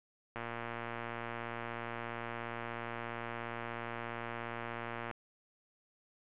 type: click train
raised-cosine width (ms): 0.5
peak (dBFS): -25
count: 557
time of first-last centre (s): 0.36-5.112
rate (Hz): 117
effects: resampled to 8000 Hz + 11-bit